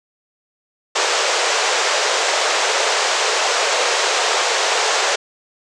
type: band-pass noise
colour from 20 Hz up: pink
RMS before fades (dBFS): -18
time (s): 0.95-5.16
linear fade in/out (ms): 10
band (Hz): 420 to 7700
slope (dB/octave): 48
effects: none